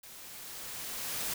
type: noise with level ramp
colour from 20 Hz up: white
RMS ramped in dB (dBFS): -50 to -34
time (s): 0.03-1.34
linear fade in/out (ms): 5
effects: none